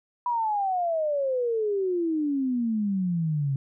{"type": "exponential sweep", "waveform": "sine", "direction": "down", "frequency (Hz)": [987.8, 133.7], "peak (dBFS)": -23, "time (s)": [0.26, 3.56], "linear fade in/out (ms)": 2, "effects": []}